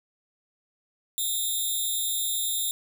5% pulse tone with amplitude modulation, 3670 Hz, A#7, 28 cents flat, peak -14 dBFS, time 1.18-2.71 s, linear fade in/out 0 ms, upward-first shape sine, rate 292 Hz, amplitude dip 85%, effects none

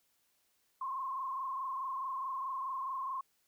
sine tone with frequency modulation, 1062 Hz, C6, 25 cents sharp, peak -35 dBFS, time 0.81-3.21 s, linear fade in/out 5 ms, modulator 24.7 Hz, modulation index 1.6, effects white hiss -75 dBFS RMS until 3.47 s

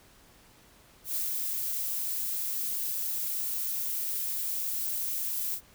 violet noise with ADSR envelope, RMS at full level -30 dBFS, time 1.04-5.61 s, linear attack 110 ms, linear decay 130 ms, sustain -2 dB, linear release 78 ms, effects pink hiss -58 dBFS RMS until 5.74 s

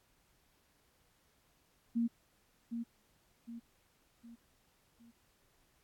sine tone with echo, 233.1 Hz, A#3, in tune, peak -29 dBFS, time 1.95-2.08 s, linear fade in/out 20 ms, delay 760 ms, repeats 4, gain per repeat -7 dB, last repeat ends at 5.12 s, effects pink hiss -72 dBFS RMS until 5.83 s + AAC 64 kbps

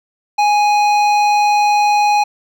sine tone with hard clipping, 830.6 Hz, G#5, in tune, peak -12 dBFS, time 0.38-2.24 s, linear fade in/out 10 ms, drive 12 dB, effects none

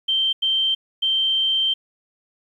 sine tone bursts at uneven times, 3132 Hz, G7, 2 cents flat, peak -17 dBFS, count 3, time 0.08-0.33 / 0.42-0.75 / 1.02-1.74 s, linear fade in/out 10 ms, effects 9-bit

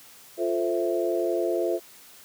sine chord, F major seventh, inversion none, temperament equal, 349.2 / 440 / 523.3 / 659.3 Hz, F4 / A4 / C5 / E5, 0 / 0 / 0 / 0 cents, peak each -26 / -30 / -30 / -29 dBFS, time 0.37-1.8 s, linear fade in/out 50 ms, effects white hiss -50 dBFS RMS until 2.24 s + high-pass 80 Hz 12 dB/octave

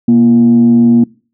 sine tone with frequency modulation, 236.1 Hz, A#3, 22 cents sharp, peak -3 dBFS, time 0.08-1.04 s, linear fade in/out 5 ms, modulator 107 Hz, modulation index 0.33, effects noise-tail reverb RT60 0.4 s tail -24 dB re dry + tanh soft clip ceiling 0 dBFS

